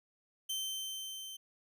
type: tone with level ramp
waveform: sawtooth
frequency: 3100 Hz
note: G7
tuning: 20 cents flat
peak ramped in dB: -31 to -41 dBFS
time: 0.49-1.37 s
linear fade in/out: 10 ms
effects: none

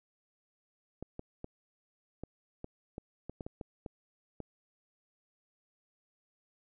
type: clicks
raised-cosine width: 2 ms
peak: -27 dBFS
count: 12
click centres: 1.026 / 1.194 / 1.444 / 2.236 / 2.644 / 2.981 / 3.296 / 3.408 / 3.465 / 3.612 / 3.862 / 4.403 s
effects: none

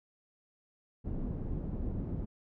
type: low-pass noise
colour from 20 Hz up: pink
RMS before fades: -36 dBFS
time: 1.04-2.26 s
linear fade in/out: 20 ms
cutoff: 280 Hz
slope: 12 dB/octave
effects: none

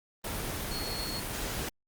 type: tone in noise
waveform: sine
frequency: 4330 Hz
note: C#8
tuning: 41 cents flat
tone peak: -37 dBFS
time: 0.71-1.2 s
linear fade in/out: 5 ms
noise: pink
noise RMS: -35 dBFS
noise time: 0.24-1.69 s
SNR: -5 dB
effects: Opus 24 kbps

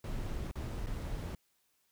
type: noise with dropouts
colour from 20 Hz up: brown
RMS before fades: -38 dBFS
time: 0.04-1.35 s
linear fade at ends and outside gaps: 2 ms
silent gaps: 0.513-0.555 / 0.862-0.868 s
effects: white hiss -75 dBFS RMS until 1.91 s

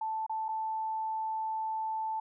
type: tone with dropouts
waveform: sine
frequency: 880 Hz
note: A5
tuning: in tune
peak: -31 dBFS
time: 0.01-2.2 s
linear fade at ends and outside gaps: 5 ms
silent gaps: 0.265-0.295 / 0.484-0.488 s
effects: none

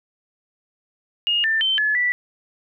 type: tone with pitch steps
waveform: sine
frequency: 2851 / 1784 / 3095 / 1713 / 1965 Hz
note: F7 / A6 / G7 / A6 / B6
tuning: +35 / +23 / -23 / -47 / -9 cents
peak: -17 dBFS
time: 1.27-2.12 s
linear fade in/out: 0 ms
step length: 170 ms
effects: none

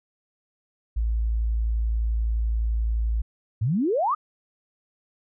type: tone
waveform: sine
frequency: 55.8 Hz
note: A1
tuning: 25 cents sharp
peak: -21 dBFS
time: 0.96-3.22 s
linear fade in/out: 10 ms
type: exponential sweep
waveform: sine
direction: up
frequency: 98 to 1295 Hz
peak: -20 dBFS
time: 3.61-4.15 s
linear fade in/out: 10 ms
effects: none

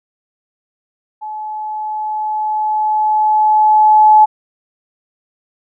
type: tone with level ramp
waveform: sine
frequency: 857 Hz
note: A5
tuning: 46 cents flat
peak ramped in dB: -23 to -3 dBFS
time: 1.21-4.26 s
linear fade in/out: 20 ms
effects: none

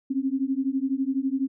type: beating tone pair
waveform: sine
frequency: 262.2 / 274.2 Hz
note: C4 / C#4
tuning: +4 / -19 cents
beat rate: 12 Hz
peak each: -26 dBFS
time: 0.1-1.48 s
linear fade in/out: 10 ms
effects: none

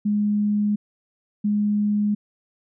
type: tone pair in turn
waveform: sine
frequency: 207.8 / 207.8 Hz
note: G#3 / G#3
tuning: +1 / +1 cents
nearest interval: unison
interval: 0 cents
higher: neither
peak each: -18 dBFS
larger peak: neither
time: 0.05-0.76 / 1.44-2.15 s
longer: neither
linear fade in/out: 10 ms
effects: none

